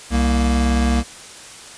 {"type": "tone pair together", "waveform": "square", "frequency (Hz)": [65.41, 233.4], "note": ["C2", "A#3"], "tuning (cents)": [0, 2], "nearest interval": "octave + minor seventh", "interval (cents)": 2202, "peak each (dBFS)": [-17, -20], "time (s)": [0.1, 1.04], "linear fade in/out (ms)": 50, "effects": ["white hiss -38 dBFS RMS until 1.77 s", "resampled to 22050 Hz"]}